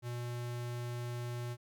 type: tone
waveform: square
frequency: 120.8 Hz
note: B2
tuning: 38 cents flat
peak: -38 dBFS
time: 0.02-1.57 s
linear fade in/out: 50 ms
effects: none